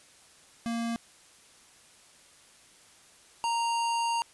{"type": "tone pair in turn", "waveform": "square", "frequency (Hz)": [232, 929.7], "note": ["A#3", "A#5"], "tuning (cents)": [-8, -5], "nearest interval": "2 octaves", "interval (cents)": 2403, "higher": "second", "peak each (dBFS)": [-30, -27], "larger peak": "second", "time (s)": [[0.66, 0.96], [3.44, 4.22]], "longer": "second", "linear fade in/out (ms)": 0, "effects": ["white hiss -57 dBFS RMS until 4.33 s", "resampled to 24000 Hz"]}